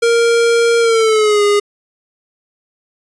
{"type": "tone with pitch glide", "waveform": "square", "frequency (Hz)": [466.2, 410.6], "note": ["A#4", "G#4"], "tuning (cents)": [0, -20], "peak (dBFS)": -10, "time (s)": [0.02, 1.6], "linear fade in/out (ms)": 10, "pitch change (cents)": -220, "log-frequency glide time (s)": [0.8, 1.43], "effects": ["resampled to 22050 Hz"]}